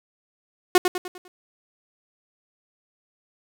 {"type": "tone with echo", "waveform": "sawtooth", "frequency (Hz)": 362.6, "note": "F#4", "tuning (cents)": -35, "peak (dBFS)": -7, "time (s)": [0.75, 0.78], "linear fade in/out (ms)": 2, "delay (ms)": 100, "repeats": 5, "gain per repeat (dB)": -7, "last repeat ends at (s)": 1.28, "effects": []}